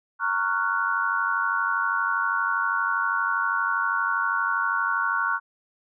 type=chord; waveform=sine; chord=Gb major seventh; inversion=first; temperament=just; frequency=925 / 1110 / 1387.5 / 1480 Hz; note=Bb5 / Db6 / F6 / Gb6; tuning=-14 / +2 / -12 / 0 cents; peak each=-31 / -27 / -27 / -26 dBFS; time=0.19-5.4 s; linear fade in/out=50 ms; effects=none